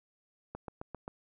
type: click train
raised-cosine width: 1 ms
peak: -26 dBFS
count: 5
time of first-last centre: 0.55-1.079 s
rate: 7.56 Hz
effects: none